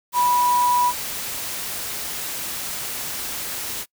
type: tone in noise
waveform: sine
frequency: 980 Hz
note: B5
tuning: 14 cents flat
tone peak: -16 dBFS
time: 0.13-0.93 s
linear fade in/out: 50 ms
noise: white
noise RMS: -29 dBFS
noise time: 0.12-3.86 s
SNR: +10 dB
effects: noise-tail reverb RT60 0.1 s tail -25 dB re dry